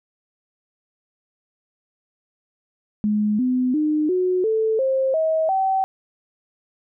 sine tone with pitch steps, 210.4 / 253.1 / 304.5 / 366.3 / 440.7 / 530.2 / 637.8 / 767.3 Hz, G#3 / B3 / D#4 / F#4 / A4 / C5 / D#5 / G5, +23 / +43 / -37 / -17 / +3 / +23 / +43 / -37 cents, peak -17 dBFS, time 3.04-5.84 s, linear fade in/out 0 ms, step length 350 ms, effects none

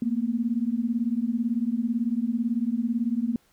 sine beating tone pair, 224.9 / 242.9 Hz, A3 / B3, +38 / -29 cents, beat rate 18 Hz, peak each -26 dBFS, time 0.02-3.36 s, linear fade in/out 2 ms, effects pink hiss -64 dBFS RMS until 3.52 s

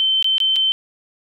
sine tone with dropouts, 3089 Hz, G7, 26 cents flat, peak -14 dBFS, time 0-0.72 s, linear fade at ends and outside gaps 0 ms, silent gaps 0.226-0.244 / 0.382-0.402 / 0.559-0.563 s, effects none

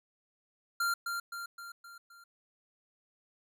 square tone with echo, 1388 Hz, F6, 11 cents flat, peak -29 dBFS, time 0.8-0.94 s, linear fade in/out 5 ms, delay 260 ms, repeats 5, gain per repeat -5 dB, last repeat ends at 2.24 s, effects none

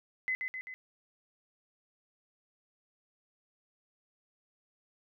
sine tone with echo, 2033 Hz, B6, 50 cents sharp, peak -29 dBFS, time 0.28-0.35 s, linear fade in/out 0 ms, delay 130 ms, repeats 3, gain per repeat -4 dB, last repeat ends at 0.74 s, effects none

